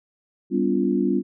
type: chord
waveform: sine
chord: G dominant seventh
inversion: none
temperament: equal with one note detuned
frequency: 196 / 246.9 / 286.3 / 349.2 Hz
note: G3 / B3 / D4 / F4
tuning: 0 / 0 / -44 / 0 cents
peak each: -24 dBFS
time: 0.5-1.23 s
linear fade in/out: 50 ms
effects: none

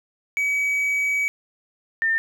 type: tone pair in turn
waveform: triangle / sine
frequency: 2274 / 1804.9 Hz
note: C#7 / A6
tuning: +44 / +44 cents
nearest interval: major third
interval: 400 cents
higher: first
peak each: -18 dBFS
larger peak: neither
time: 0.37-1.28 / 2.02-2.18 s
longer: first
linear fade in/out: 0 ms
effects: none

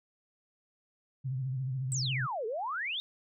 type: tone with vibrato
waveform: sine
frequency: 130.8 Hz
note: C3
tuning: in tune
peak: -31 dBFS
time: 1.24-2.27 s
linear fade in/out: 20 ms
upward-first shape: sine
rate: 14 Hz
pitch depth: 73 cents each way
type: exponential two-way sweep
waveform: sine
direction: down then up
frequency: 8340 to 415.3 to 3773 Hz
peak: -32 dBFS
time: 1.92-3 s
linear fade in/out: 0 ms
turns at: 2.46 s
effects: none

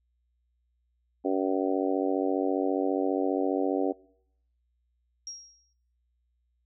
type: harmonic tone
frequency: 94.8 Hz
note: F#2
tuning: 43 cents sharp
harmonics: 3 / 4 / 5 / 6 / 7 / 8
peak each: -28 / -30 / -32 / -34 / -35 / -36 dBFS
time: 1.24-3.93 s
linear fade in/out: 20 ms
type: tone with exponential decay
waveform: sine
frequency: 5610 Hz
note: F8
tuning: 7 cents sharp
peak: -34 dBFS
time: 5.27-5.73 s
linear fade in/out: 1 ms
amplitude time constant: 100 ms
effects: noise-tail reverb RT60 0.7 s tail -24 dB re dry + added 60 Hz sine -70 dBFS peak until 6.65 s

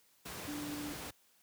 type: tone in noise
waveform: sine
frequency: 293.9 Hz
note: D4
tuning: 1 cent sharp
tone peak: -40 dBFS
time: 0.47-0.93 s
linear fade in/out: 10 ms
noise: pink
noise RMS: -44 dBFS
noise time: 0.25-1.11 s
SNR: +1 dB
effects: white hiss -69 dBFS RMS until 1.42 s + high-pass 80 Hz 12 dB/octave

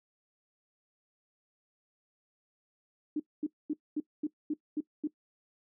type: tone bursts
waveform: sine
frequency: 300.8 Hz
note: D4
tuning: 42 cents sharp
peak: -28 dBFS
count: 8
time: 3.16-5.074 s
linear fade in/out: 5 ms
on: 38 ms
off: 230 ms
effects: noise-tail reverb RT60 0.1 s tail -19 dB re dry

